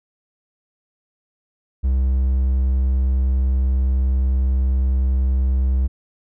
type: tone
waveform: triangle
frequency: 65.1 Hz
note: C2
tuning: 8 cents flat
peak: -13 dBFS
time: 1.83-5.88 s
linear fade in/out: 20 ms
effects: none